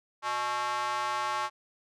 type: tone with high-pass filter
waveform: square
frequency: 122.3 Hz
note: B2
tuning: 16 cents flat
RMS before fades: -31 dBFS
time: 0.22-1.5 s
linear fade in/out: 50 ms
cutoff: 1000 Hz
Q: 3.5
effects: low-pass 7000 Hz 12 dB/octave